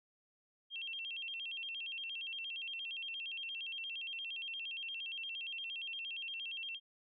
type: tone with vibrato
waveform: sine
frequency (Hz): 2943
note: F#7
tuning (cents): -10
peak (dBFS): -40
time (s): 0.7-6.8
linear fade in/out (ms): 50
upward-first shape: square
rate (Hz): 8.6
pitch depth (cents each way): 150
effects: none